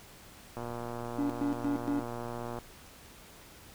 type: click train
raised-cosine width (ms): 1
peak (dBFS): -25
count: 241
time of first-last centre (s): 0.57-2.587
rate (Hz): 119
type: tone with tremolo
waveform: triangle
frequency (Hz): 285.7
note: D4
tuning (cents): -48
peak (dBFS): -26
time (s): 1.18-2.04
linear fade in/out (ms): 10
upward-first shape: square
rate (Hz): 4.3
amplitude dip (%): 80
effects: pink hiss -53 dBFS RMS until 3.74 s

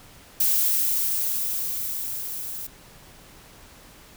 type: noise with level ramp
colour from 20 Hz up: violet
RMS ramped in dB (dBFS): -20 to -34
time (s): 0.4-2.67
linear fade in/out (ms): 5
effects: pink hiss -49 dBFS RMS until 4.16 s

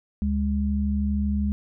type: tone pair together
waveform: sine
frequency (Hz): 72.68 / 205.1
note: D2 / G#3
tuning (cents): -17 / -21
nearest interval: octave + tritone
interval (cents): 1796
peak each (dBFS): -24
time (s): 0.22-1.52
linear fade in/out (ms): 0
effects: none

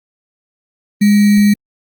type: tone with sample-and-hold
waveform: sine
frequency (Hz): 205.6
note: G#3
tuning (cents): -17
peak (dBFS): -6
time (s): 1.01-1.54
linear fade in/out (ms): 10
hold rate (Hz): 2100
effects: Opus 32 kbps

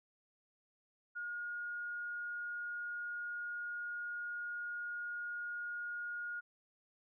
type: tone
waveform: sine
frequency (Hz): 1432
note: F6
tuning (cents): +43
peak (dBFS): -39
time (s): 1.15-6.41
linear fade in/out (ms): 20
effects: none

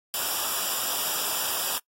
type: noise with comb filter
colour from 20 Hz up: white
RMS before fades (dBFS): -28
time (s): 0.14-1.78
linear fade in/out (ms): 0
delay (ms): 0.47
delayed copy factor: -0.8
effects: noise-tail reverb RT60 0.1 s tail -22 dB re dry + AAC 48 kbps

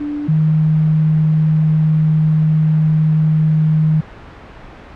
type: tone pair in turn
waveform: sine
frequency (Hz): 293.7 / 155.94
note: D4 / D#3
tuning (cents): 0 / +4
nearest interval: major seventh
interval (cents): 1096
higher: first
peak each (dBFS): -19 / -10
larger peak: second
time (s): 0-0.28 / 0.28-4.01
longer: second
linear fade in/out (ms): 10
effects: pink hiss -36 dBFS RMS until 4.95 s + low-pass 2000 Hz 12 dB/octave

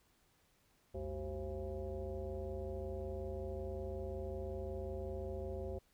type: tone with frequency modulation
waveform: sine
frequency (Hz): 234.7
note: A#3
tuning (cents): +12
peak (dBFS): -39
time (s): 0.94-5.79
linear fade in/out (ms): 10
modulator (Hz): 148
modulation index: 2.5
effects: pink hiss -73 dBFS RMS until 5.93 s

